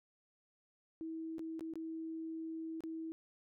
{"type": "tone with dropouts", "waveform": "sine", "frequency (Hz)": 323.3, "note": "E4", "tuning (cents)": -34, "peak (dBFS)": -40, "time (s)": [1.01, 3.12], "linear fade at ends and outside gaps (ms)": 0, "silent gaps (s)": [[1.383, 1.393], [1.594, 1.608], [1.737, 1.756], [2.806, 2.837]], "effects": []}